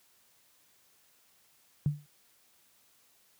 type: tone with exponential decay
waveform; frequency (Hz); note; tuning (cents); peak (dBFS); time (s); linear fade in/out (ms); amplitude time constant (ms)
sine; 147; D3; +2; -21; 1.86-2.06; 0; 42
effects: white hiss -66 dBFS RMS until 3.39 s + high-pass 60 Hz 12 dB/octave